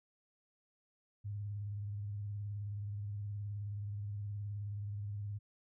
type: tone with vibrato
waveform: sine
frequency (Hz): 102.5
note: G#2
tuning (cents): -22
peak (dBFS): -38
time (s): 1.24-5.39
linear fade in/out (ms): 20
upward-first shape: triangle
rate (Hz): 19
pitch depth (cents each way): 63
effects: none